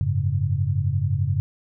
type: chord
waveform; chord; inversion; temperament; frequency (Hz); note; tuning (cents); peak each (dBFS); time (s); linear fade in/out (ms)
sine; F# suspended second; none; just; 92.5 / 104.06 / 138.75; F#2 / G#2 / C#3; 0 / +4 / +2; -24; 0.01-1.4; 0
effects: none